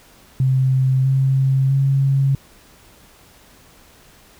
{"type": "tone with pitch steps", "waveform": "sine", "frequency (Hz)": [131.3, 133.9, 136.56], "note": ["C3", "C3", "C#3"], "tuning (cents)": [6, 40, -26], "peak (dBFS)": -13, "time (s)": [0.4, 2.35], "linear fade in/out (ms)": 2, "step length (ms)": 650, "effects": ["pink hiss -49 dBFS RMS until 4.39 s"]}